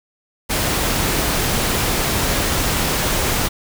pink noise, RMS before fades -19 dBFS, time 0.49-3.49 s, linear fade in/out 20 ms, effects none

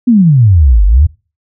sine exponential two-way sweep, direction down then up, 255.3 to 46.25 to 85.9 Hz, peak -3 dBFS, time 0.07-1.07 s, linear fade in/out 10 ms, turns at 0.85 s, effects noise-tail reverb RT60 0.3 s tail -21 dB re dry

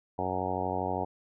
harmonic tone, 92.5 Hz, F#2, in tune, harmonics 1 / 2 / 3 / 4 / 5 / 6 / 7 / 8 / 9 / 10, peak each -39 / -40 / -39 / -39 / -38 / -39 / -39 / -35 / -36 / -39 dBFS, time 0.18-1.05 s, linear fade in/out 10 ms, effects none

